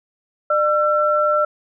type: tone pair together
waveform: sine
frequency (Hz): 600 / 1347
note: D5 / E6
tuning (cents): +37 / +37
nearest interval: octave + major second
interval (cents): 1400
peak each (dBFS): -17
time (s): 0.5-1.45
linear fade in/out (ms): 5
effects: none